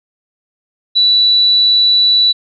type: tone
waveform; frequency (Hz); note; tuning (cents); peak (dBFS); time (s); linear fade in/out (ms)
sine; 3951; B7; 0; -7; 0.95-2.33; 20
effects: none